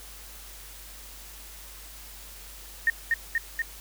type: tone with echo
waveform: sine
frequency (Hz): 1840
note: A#6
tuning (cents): -23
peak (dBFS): -18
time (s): 2.87-2.9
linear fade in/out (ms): 2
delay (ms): 240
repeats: 3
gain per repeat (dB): -2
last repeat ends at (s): 3.62
effects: added 49 Hz sine -47 dBFS peak until 3.8 s + white hiss -46 dBFS RMS until 3.8 s